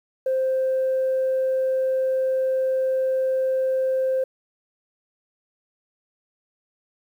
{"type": "tone", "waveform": "sine", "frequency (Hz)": 523.3, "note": "C5", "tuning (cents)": 0, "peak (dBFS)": -18, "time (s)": [0.26, 4.24], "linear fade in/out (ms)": 5, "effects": ["tanh soft clip ceiling -16 dBFS", "9-bit"]}